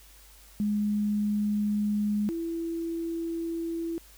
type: tone pair in turn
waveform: sine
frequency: 208.2 / 332.9 Hz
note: G#3 / E4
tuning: +5 / +17 cents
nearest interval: minor sixth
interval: 812 cents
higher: second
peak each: -24 / -29 dBFS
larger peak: first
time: 0.6-2.29 / 2.29-3.98 s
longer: neither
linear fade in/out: 0 ms
effects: added 50 Hz sine -54 dBFS peak until 4.17 s + white hiss -55 dBFS RMS until 4.17 s